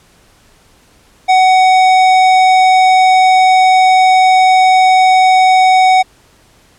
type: tone with tanh clipping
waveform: sine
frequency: 748 Hz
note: F#5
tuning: 19 cents sharp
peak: -7 dBFS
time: 1.28-6.03 s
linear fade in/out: 20 ms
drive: 15 dB
effects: pink hiss -48 dBFS RMS until 6.78 s + low-pass 11000 Hz 12 dB/octave